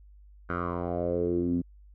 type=tone with low-pass filter sweep; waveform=10% pulse; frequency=87.31 Hz; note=F2; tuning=in tune; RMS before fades=-29 dBFS; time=0.49-1.62 s; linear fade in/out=10 ms; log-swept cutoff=1500 to 230 Hz; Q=5; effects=added 50 Hz sine -50 dBFS peak until 1.94 s